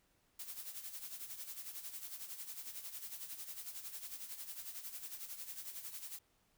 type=noise with tremolo; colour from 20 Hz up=blue; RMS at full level=-45 dBFS; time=0.39-6.19 s; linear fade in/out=5 ms; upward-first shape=sine; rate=11 Hz; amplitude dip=65%; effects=pink hiss -75 dBFS RMS until 6.57 s